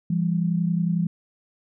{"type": "tone pair together", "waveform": "sine", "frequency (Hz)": [168.96, 200], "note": ["E3", "G3"], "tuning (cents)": [43, 35], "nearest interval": "minor third", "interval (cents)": 292, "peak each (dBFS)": [-21, -26], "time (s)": [0.1, 1.07], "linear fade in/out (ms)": 5, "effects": []}